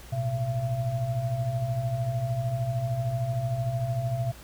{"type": "tone cluster", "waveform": "sine", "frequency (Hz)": [112.6, 125.8, 675], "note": ["A2", "B2", "E5"], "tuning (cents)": [40, 32, 41], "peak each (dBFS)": [-33, -27, -33], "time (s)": [0.12, 4.32], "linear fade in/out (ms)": 10, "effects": ["added 60 Hz sine -48 dBFS peak until 4.43 s", "pink hiss -49 dBFS RMS until 4.43 s"]}